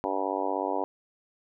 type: harmonic tone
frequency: 96.6 Hz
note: G2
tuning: 25 cents flat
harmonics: 3 / 4 / 5 / 6 / 7 / 8 / 9 / 10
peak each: -35 / -35 / -35 / -35 / -35 / -35 / -35 / -35 dBFS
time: 0.04-0.84 s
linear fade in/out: 0 ms
effects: none